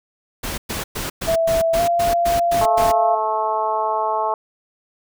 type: noise bursts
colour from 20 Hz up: pink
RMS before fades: -26 dBFS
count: 10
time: 0.43-2.92 s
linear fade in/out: 10 ms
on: 150 ms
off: 110 ms
type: tone with pitch glide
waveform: sine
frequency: 659.3 to 688.1 Hz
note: E5 to F5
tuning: 0 to -26 cents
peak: -15 dBFS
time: 1.27-3.16 s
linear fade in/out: 20 ms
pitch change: +74 cents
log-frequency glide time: 1.76-1.81 s
type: harmonic tone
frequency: 217.6 Hz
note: A3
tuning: 19 cents flat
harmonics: 2 / 3 / 4 / 5 / 6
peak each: -28 / -24 / -21 / -24 / -33 dBFS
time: 2.61-4.34 s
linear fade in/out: 2 ms
effects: none